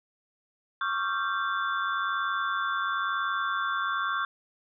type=tone cluster; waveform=sine; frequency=1105 / 1186 / 1376 / 1570 / 3502 Hz; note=C#6 / D6 / F6 / G6 / A7; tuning=-6 / +17 / -26 / +2 / -9 cents; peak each=-31 / -37 / -31 / -32 / -40 dBFS; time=0.81-4.25 s; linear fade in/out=2 ms; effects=none